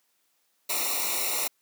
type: noise with comb filter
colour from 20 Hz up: white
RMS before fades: -28 dBFS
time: 0.69-1.48 s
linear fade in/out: 10 ms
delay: 0.62 ms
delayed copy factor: -1
effects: white hiss -71 dBFS RMS until 1.61 s + high-pass 200 Hz 12 dB/octave